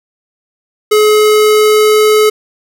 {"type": "tone with pitch glide", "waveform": "square", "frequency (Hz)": [425.3, 427.8], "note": ["G#4", "A4"], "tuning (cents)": [41, -49], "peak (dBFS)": -6, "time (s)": [0.91, 2.3], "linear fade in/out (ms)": 10, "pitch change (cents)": 10, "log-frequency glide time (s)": [1.05, 2.05], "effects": []}